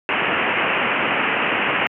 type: low-pass noise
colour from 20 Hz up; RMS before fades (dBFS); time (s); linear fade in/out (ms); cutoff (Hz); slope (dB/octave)
white; -20; 0.09-1.87; 0; 2900; 96
effects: high-pass 200 Hz 12 dB/octave